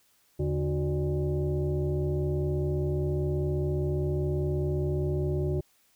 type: tone with frequency modulation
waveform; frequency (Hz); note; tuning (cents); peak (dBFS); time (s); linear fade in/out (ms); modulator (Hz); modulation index
sine; 144.5; D3; -28; -25; 0.39-5.61; 10; 224; 1.3
effects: white hiss -66 dBFS RMS until 5.95 s